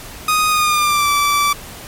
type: tone with pitch glide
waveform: sawtooth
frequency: 1244.5 to 1161.2 Hz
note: D#6 to D6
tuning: 0 to -20 cents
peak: -9 dBFS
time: 0.28-1.53 s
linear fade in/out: 5 ms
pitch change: -120 cents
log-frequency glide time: 0.49-1.1 s
effects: pink hiss -34 dBFS RMS until 1.87 s + MP3 64 kbps